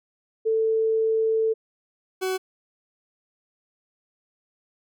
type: tone pair in turn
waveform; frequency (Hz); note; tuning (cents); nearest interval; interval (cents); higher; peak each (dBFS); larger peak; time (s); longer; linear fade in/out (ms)
sine / 40% pulse; 444 / 375.3; A4 / F#4; +16 / +25; minor third; 291; first; -19 / -23; first; 0.45-1.54 / 2.21-2.38; first; 20
effects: none